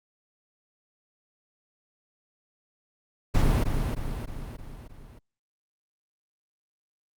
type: noise with echo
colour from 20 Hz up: brown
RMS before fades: -21 dBFS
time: 3.34-3.64 s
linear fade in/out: 10 ms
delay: 310 ms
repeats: 5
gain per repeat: -5 dB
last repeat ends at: 5.19 s
effects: Opus 48 kbps